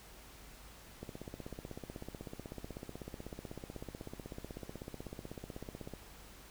click train, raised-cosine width 2 ms, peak -30 dBFS, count 80, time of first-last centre 1.03-5.937 s, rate 16.1 Hz, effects added 50 Hz sine -59 dBFS peak until 6.5 s + pink hiss -56 dBFS RMS until 6.5 s

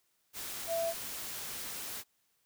sine tone in noise, 667 Hz, E5, 20 cents sharp, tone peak -30 dBFS, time 0.67-0.94 s, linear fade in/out 50 ms, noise white, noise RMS -41 dBFS, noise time 0.33-2.04 s, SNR +8 dB, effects white hiss -75 dBFS RMS until 2.45 s

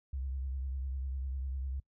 sine tone with vibrato, 66.3 Hz, C2, 23 cents sharp, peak -34 dBFS, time 0.13-1.8 s, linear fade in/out 5 ms, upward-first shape triangle, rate 10 Hz, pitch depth 82 cents each way, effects noise-tail reverb RT60 0.1 s tail -23 dB re dry

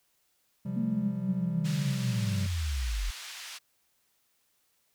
triangle chord, C suspended fourth, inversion none, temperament equal, 130.81 / 174.61 / 196 Hz, C3 / F3 / G3, 0 / 0 / 0 cents, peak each -35 / -35 / -32 dBFS, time 0.65-2.47 s, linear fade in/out 10 ms
sine linear sweep, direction down, 230 to 39.95 Hz, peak -28 dBFS, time 0.76-3.11 s, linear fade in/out 10 ms
white band-pass noise, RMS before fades -43 dBFS, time 1.64-3.59 s, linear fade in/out 20 ms, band 1400 to 5200 Hz, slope 12 dB/octave
effects white hiss -72 dBFS RMS until 4.94 s

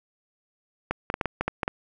clicks, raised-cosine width 0.5 ms, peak -10 dBFS, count 9, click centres 0.91 / 1.101 / 1.141 / 1.212 / 1.257 / 1.41 / 1.48 / 1.632 / 1.679 s, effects none

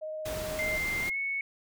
sine tone with vibrato, 622.3 Hz, D#5, in tune, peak -34 dBFS, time 0.01-0.78 s, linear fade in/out 20 ms, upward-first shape sine, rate 17 Hz, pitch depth 10 cents each way
pink noise, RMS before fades -38 dBFS, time 0.25-1.1 s, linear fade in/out 10 ms
sine tone with pitch glide, 2093 to 2211 Hz, C7 to C#7, 0 to -5 cents, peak -29 dBFS, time 0.59-1.41 s, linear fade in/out 2 ms, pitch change +95 cents, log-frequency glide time 1.02-1.17 s
effects none

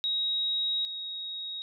sine tone pair in turn, 3800 / 3778 Hz, A#7 / A#7, +33 / +22 cents, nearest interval unison, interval 11 cents, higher first, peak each -26 / -34 dBFS, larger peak first, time 0.04-0.85 / 0.85-1.62 s, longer first, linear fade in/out 0 ms, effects none

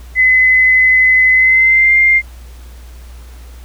sine tone with pitch glide, 2028 to 2106 Hz, B6 to C7, +45 to +11 cents, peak -6 dBFS, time 0.15-2.22 s, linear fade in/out 50 ms, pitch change +66 cents, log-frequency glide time 1.32-1.97 s, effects added 60 Hz sine -31 dBFS peak until 3.64 s + pink hiss -44 dBFS RMS until 3.64 s

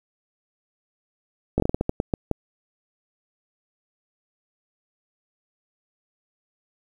slowing click train, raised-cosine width 2 ms, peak -8 dBFS, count 11, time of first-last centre 1.58-2.313 s, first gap 19 ms, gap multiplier 1.28, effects 8-bit

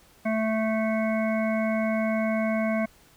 harmonic tone, 220 Hz, A3, in tune, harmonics 1 / 3 / 5 / 7 / 9 / 10, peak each -25 / -27 / -37 / -38 / -42 / -35 dBFS, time 0.25-2.86 s, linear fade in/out 10 ms, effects pink hiss -57 dBFS RMS until 3.16 s

